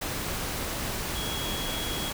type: tone in noise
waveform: sine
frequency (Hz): 3322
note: G#7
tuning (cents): 0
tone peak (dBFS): -35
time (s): 1.15-2.11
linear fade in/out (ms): 10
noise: pink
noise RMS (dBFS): -32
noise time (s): 0.01-2.13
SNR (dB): -6
effects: none

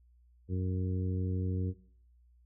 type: harmonic tone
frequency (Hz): 92.5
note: F#2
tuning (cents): 0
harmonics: 1 / 2 / 3 / 4 / 5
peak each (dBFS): -31 / -37 / -41 / -43 / -45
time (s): 0.48-1.74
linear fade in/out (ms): 50
effects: noise-tail reverb RT60 0.5 s tail -17 dB re dry + added 60 Hz sine -60 dBFS peak until 2.45 s

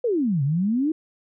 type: exponential two-way sweep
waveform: sine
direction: down then up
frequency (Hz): 513 to 132.3 to 327.8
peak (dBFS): -19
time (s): 0.04-0.92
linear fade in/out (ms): 5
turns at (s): 0.43
effects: none

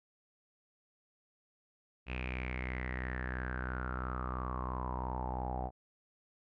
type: tone with low-pass filter sweep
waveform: sawtooth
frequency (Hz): 63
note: B1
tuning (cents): +35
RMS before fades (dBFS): -38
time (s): 2.06-5.71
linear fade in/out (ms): 50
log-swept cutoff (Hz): 2600 to 750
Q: 9.1
effects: none

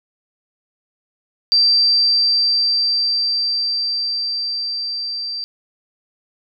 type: tone with level ramp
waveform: sine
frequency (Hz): 4691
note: D8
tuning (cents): -3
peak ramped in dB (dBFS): -10 to -23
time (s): 1.52-5.44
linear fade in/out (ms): 0
effects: none

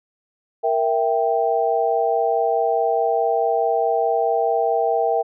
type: chord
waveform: sine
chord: E diminished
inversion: second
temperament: equal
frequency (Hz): 466.2 / 659.3 / 784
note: Bb4 / E5 / G5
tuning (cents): 0 / 0 / 0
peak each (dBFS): -21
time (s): 0.63-5.23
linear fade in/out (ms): 20
effects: none

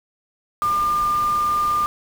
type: tone in noise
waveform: sine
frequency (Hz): 1200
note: D6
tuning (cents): +37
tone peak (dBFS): -17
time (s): 0.62-1.86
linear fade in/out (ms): 0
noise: pink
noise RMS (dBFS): -35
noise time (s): 0.62-1.86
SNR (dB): +15
effects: none

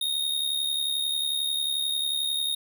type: tone with amplitude modulation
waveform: square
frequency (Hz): 3714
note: A#7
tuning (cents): -7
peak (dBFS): -23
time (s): 0.01-2.55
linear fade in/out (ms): 5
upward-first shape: sine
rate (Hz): 71.2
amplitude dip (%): 60
effects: none

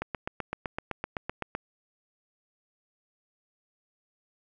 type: click train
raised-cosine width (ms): 0.5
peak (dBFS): -16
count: 13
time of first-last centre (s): 0.02-1.551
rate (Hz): 7.84
effects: none

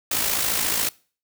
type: noise with amplitude modulation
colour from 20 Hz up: white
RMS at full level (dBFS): -21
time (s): 0.11-0.89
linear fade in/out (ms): 5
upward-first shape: sine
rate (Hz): 54.3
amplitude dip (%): 50
effects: noise-tail reverb RT60 0.4 s tail -23 dB re dry

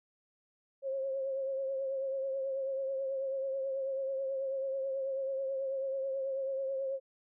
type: tone with vibrato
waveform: sine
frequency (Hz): 538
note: C5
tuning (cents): +48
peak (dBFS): -32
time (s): 0.82-7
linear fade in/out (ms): 50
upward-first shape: triangle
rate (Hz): 9.2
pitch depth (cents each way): 42
effects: none

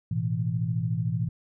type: chord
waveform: sine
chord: A suspended second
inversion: none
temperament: equal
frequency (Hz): 110 / 123.47 / 164.81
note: A2 / B2 / E3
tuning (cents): 0 / 0 / 0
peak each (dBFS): -29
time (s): 0.11-1.29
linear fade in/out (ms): 5
effects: none

